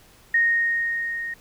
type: tone with level ramp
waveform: sine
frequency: 1859 Hz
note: A#6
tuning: 5 cents flat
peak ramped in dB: -15 to -28 dBFS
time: 0.34-1.34 s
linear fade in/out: 5 ms
effects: pink hiss -53 dBFS RMS until 1.4 s